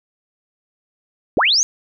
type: linear sweep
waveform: sine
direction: up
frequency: 170.5 to 6645 Hz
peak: -12 dBFS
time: 1.37-1.63 s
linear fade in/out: 0 ms
effects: none